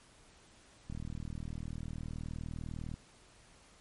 click train, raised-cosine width 5 ms, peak -29 dBFS, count 82, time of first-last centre 0.9-2.94 s, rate 39.7 Hz, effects pink hiss -61 dBFS RMS until 3.8 s + MP3 48 kbps

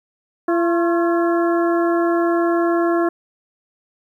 harmonic tone with a mistuned harmonic, 339.9 Hz, F4, 47 cents flat, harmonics 1 / 2 / 3 / 4 / 5, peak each -16 / -22 / -26 / -28 / -30 dBFS, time 0.48-3.09 s, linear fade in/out 5 ms, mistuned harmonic 3, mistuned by +90 cents, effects 9-bit

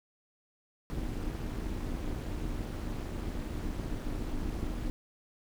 brown noise with amplitude modulation, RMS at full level -32 dBFS, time 0.9-4.9 s, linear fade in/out 0 ms, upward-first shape sine, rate 273 Hz, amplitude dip 75%, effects none

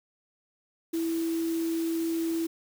sine tone in noise, 329.5 Hz, E4, 1 cent flat, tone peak -26 dBFS, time 0.93-2.47 s, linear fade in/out 10 ms, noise white, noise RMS -43 dBFS, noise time 0.93-2.47 s, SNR +14 dB, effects none

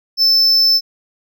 triangle tone, 5280 Hz, E8, 2 cents sharp, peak -8 dBFS, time 0.17-0.81 s, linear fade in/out 50 ms, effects none

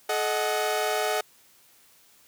sawtooth chord, D# diminished, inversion second, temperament equal with one note detuned, 429.7 / 622.3 / 740 Hz, A4 / D#5 / F#5, -41 / 0 / 0 cents, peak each -25 dBFS, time 0.09-1.21 s, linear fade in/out 5 ms, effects white hiss -58 dBFS RMS until 2.27 s + high-pass 60 Hz 12 dB/octave

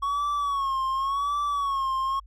triangle tone with vibrato, 1109 Hz, C#6, in tune, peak -22 dBFS, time 0.02-2.2 s, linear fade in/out 10 ms, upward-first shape sine, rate 0.9 Hz, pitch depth 81 cents each way, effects added 50 Hz sine -46 dBFS peak until 2.26 s

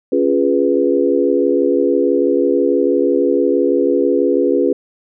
sine chord, C# dominant seventh, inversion none, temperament equal, 277.2 / 349.2 / 415.3 / 493.9 Hz, C#4 / E#4 / G#4 / B4, 0 / 0 / 0 / 0 cents, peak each -17 dBFS, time 0.12-4.73 s, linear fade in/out 5 ms, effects none

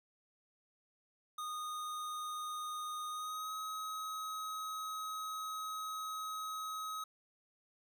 square tone with pitch glide, 1234 to 1270.9 Hz, D#6 to D#6, -15 to +36 cents, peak -40 dBFS, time 1.38-7.04 s, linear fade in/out 5 ms, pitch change +51 cents, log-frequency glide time 3.09-3.53 s, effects none

